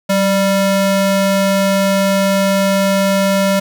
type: ring-modulated tone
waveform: square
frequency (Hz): 392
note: G4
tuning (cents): 0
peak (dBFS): -9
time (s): 0.09-3.6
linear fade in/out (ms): 10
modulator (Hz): 200
effects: none